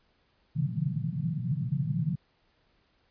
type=band-pass noise; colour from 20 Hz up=pink; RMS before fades=-30 dBFS; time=0.55-2.16 s; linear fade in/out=10 ms; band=130 to 170 Hz; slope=48 dB/octave; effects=pink hiss -69 dBFS RMS until 3.1 s + resampled to 11025 Hz